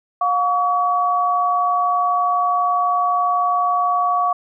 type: tone pair together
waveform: sine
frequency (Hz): 714.6 / 1133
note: F5 / C#6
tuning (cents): +40 / +37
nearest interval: minor sixth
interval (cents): 797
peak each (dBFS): -19 / -17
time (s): 0.21-4.33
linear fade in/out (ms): 5
effects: none